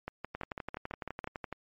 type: two click trains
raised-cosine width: 0.5 ms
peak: -22 / -22 dBFS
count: 8 / 15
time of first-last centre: 0.08-1.243 / 0.35-1.526 s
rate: 6.02 / 11.9 Hz
effects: MP3 48 kbps